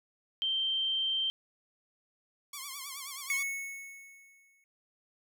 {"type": "tone", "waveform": "sine", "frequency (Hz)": 3136, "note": "G7", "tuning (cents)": 0, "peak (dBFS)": -28, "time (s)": [0.42, 1.3], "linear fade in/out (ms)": 0}
{"type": "tone with vibrato", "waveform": "5% pulse", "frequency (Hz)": 1100, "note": "C#6", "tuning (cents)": -14, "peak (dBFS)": -28, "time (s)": [2.53, 3.43], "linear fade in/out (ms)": 5, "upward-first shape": "triangle", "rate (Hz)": 9.4, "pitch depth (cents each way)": 120}
{"type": "tone with exponential decay", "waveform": "square", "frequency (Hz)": 2204, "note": "C#7", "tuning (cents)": -11, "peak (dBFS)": -28, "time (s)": [3.3, 4.64], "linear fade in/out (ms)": 1, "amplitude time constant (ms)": 290}
{"effects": []}